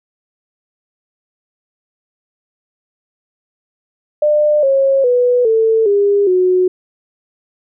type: tone with pitch steps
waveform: sine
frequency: 599 / 543 / 492.2 / 446.2 / 404.4 / 366.6 Hz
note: D5 / C#5 / B4 / A4 / G#4 / F#4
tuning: +34 / -36 / -6 / +24 / -46 / -16 cents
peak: -9 dBFS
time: 4.22-6.68 s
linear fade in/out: 5 ms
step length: 410 ms
effects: none